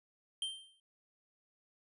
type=tone with exponential decay; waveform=square; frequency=3144 Hz; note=G7; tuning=4 cents sharp; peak=-33 dBFS; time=0.42-0.8 s; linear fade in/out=2 ms; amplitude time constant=82 ms; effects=resampled to 24000 Hz